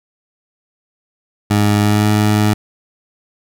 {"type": "tone with pitch glide", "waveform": "20% pulse", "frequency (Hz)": [103.83, 105.58], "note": ["G#2", "G#2"], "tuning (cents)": [0, 29], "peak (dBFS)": -6, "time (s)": [1.5, 2.54], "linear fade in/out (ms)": 10, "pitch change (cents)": 29, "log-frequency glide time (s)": [1.81, 2.07], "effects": []}